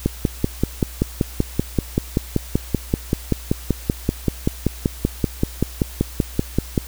click train, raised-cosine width 3 ms, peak -3 dBFS, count 36, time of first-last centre 0.06-6.778 s, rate 5.21 Hz, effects added 60 Hz sine -34 dBFS peak until 6.87 s + white hiss -39 dBFS RMS until 6.87 s

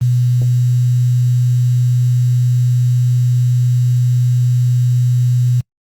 sine tone with quantisation, 123.1 Hz, B2, 5 cents flat, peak -10 dBFS, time 0.01-5.61 s, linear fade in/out 10 ms, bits 6, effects noise-tail reverb RT60 0.1 s tail -26 dB re dry + Opus 24 kbps

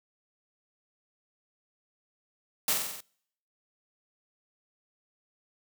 white noise with echo, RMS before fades -26 dBFS, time 2.68-2.73 s, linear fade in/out 2 ms, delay 46 ms, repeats 6, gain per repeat -3 dB, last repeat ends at 3.006 s, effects noise-tail reverb RT60 0.7 s tail -26 dB re dry + high-pass 100 Hz 12 dB/octave

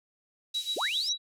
sine tone with tremolo, 3889 Hz, B7, 27 cents flat, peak -27 dBFS, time 0.54-1.18 s, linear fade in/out 10 ms, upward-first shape sine, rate 7.4 Hz, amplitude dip 90%
pink band-pass noise, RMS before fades -44 dBFS, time 0.54-1.09 s, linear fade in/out 5 ms, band 3500 to 11000 Hz, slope 24 dB/octave
sine linear sweep, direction up, 217.1 to 6110 Hz, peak -29 dBFS, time 0.76-1.13 s, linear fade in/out 10 ms
effects none

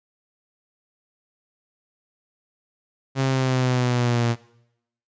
sawtooth linear sweep, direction down, 135 to 116.54 Hz, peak -15 dBFS, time 3.15-4.36 s, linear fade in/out 50 ms, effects noise-tail reverb RT60 0.8 s tail -21 dB re dry + resampled to 16000 Hz

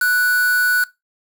triangle tone with quantisation, 1480 Hz, F#6, in tune, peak -12 dBFS, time 0.01-0.84 s, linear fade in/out 5 ms, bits 4, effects noise-tail reverb RT60 0.2 s tail -19 dB re dry

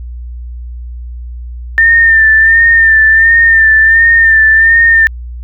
sine tone with vibrato, 1800 Hz, A6, 39 cents sharp, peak -3 dBFS, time 1.78-5.07 s, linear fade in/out 0 ms, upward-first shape sine, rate 1.4 Hz, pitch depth 38 cents each way, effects added 60 Hz sine -21 dBFS peak until 5.43 s

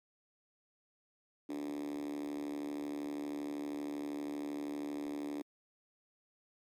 5% pulse tone with high-pass filter, 72.7 Hz, D2, 17 cents flat, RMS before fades -40 dBFS, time 1.49-5.42 s, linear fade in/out 5 ms, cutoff 300 Hz, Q 9.9, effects MP3 96 kbps

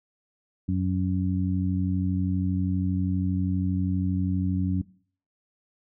harmonic tone, 92.5 Hz, F#2, in tune, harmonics 1 / 2 / 3, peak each -26 / -26 / -30 dBFS, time 0.68-4.82 s, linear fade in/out 10 ms, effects noise-tail reverb RT60 0.5 s tail -21 dB re dry

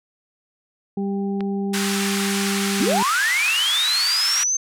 harmonic tone, 198 Hz, G3, 18 cents sharp, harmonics 1 / 2 / 4, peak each -22 / -28 / -36 dBFS, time 0.97-3.03 s, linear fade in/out 5 ms
clicks, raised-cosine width 0.3 ms, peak -17 dBFS, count 2, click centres 1.407 / 2.809 s
pink band-pass noise, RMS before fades -26 dBFS, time 1.73-4.44 s, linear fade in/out 10 ms, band 1200 to 11000 Hz, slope 24 dB/octave
sine linear sweep, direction up, 193.9 to 6330 Hz, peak -18 dBFS, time 2.8-4.57 s, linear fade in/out 5 ms
effects none

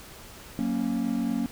triangle chord, F# major, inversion none, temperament equal, 185 / 233.1 / 277.2 Hz, F#3 / A#3 / C#4, 0 / 0 / 0 cents, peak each -31 / -25 / -28 dBFS, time 0.59-1.46 s, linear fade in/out 0 ms, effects pink hiss -46 dBFS RMS until 1.51 s

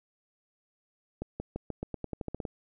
accelerating click train, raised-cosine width 2 ms, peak -21 dBFS, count 13, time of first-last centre 1.22-2.452 s, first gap 180 ms, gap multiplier 0.89, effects none

